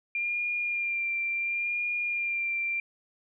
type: tone with vibrato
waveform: sine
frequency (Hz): 2393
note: D7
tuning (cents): +32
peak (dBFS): -27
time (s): 0.15-2.8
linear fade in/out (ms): 2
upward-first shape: sine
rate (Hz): 0.71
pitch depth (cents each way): 23
effects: none